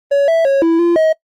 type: tone with pitch steps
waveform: triangle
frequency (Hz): 563 / 658 / 549 / 330.5 / 343.2 / 634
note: C#5 / E5 / C#5 / E4 / F4 / D#5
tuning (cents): +27 / -3 / -17 / +5 / -30 / +32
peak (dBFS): -7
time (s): 0.11-1.13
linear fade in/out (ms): 10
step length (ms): 170
effects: noise-tail reverb RT60 0.1 s tail -21 dB re dry + Opus 24 kbps

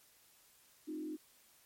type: tone with frequency modulation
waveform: sine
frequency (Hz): 309.2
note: D#4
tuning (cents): -11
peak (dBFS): -39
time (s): 0.87-1.17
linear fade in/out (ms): 20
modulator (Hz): 43.9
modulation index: 0.78
effects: white hiss -66 dBFS RMS until 1.65 s + MP3 64 kbps

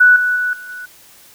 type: tone with level steps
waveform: sine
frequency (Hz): 1480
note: F#6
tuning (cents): 0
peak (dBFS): -5 / -13 / -15 / -30 / -27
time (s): 0-0.86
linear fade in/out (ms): 10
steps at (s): 0.16 / 0.36 / 0.53 / 0.69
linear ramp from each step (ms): 2
effects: white hiss -45 dBFS RMS until 1.34 s

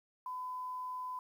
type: tone with quantisation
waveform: sine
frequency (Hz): 1008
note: B5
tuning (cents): +35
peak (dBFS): -38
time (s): 0.26-1.19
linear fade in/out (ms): 2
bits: 11
effects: none

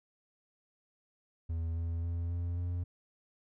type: tone with pitch steps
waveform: triangle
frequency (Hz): 82.41 / 83.75 / 85.12 / 86.51 / 87.92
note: E2 / E2 / F2 / F2 / F2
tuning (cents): 0 / +28 / -44 / -16 / +12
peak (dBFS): -30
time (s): 1.49-2.84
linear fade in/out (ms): 10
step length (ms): 270
effects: none

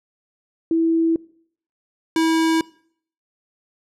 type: tone pair in turn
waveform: sine / square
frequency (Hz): 328.4 / 324.3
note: E4 / E4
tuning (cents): -6 / -28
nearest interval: unison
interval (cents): 22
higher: first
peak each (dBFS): -15 / -16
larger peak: first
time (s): 0.71-1.16 / 2.16-2.61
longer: neither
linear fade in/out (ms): 2
effects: noise-tail reverb RT60 0.6 s tail -23 dB re dry + low-pass 9000 Hz 12 dB/octave

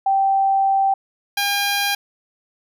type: tone pair in turn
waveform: sine / 10% pulse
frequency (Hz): 780 / 806.6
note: G5 / G5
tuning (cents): -9 / +49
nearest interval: minor second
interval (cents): 58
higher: second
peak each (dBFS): -14 / -10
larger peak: second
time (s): 0.06-0.94 / 1.37-1.95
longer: first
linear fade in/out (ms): 5
effects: none

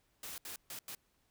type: noise bursts at uneven times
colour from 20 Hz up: white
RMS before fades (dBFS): -45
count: 4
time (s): 0.23-0.38 / 0.45-0.56 / 0.7-0.79 / 0.88-0.95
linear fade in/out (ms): 2
effects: pink hiss -75 dBFS RMS until 1.3 s

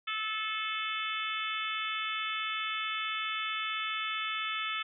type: harmonic tone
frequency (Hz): 435.4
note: A4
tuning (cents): -18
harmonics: 3 / 4 / 5 / 6 / 7 / 8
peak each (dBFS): -36 / -42 / -39 / -39 / -40 / -40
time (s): 0.07-4.83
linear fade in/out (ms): 10
effects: none

